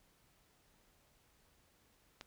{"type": "click", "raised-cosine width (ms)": 0.2, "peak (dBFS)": -29, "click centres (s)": 2.211, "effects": ["pink hiss -71 dBFS RMS until 2.26 s"]}